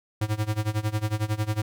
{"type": "tone with tremolo", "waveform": "square", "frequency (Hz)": 107, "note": "A2", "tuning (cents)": -48, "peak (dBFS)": -22, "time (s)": [0.21, 1.62], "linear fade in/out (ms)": 5, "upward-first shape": "sine", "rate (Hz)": 11, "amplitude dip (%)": 90, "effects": []}